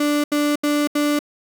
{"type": "tone bursts", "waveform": "35% pulse", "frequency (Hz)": 293.7, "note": "D4", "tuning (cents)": 0, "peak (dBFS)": -15, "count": 4, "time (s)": [0, 1.191], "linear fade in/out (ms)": 5, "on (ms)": 240, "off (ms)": 77, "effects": []}